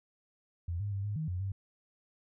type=tone with pitch steps; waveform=sine; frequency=85.7 / 102.2 / 98.6 / 103.5 / 157.1 / 90.1 / 97.5 Hz; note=F2 / G#2 / G2 / G#2 / D#3 / F#2 / G2; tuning=-32 / -27 / +11 / -5 / +17 / -45 / -9 cents; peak=-32 dBFS; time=0.68-1.52 s; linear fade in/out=5 ms; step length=120 ms; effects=none